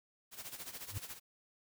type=noise with tremolo; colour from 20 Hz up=white; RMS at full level=-44 dBFS; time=0.31-1.2 s; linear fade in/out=50 ms; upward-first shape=sine; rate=14 Hz; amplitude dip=75%
type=tone with exponential growth; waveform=triangle; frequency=99 Hz; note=G2; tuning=18 cents sharp; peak=-31 dBFS; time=0.86-0.98 s; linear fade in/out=5 ms; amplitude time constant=24 ms
effects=none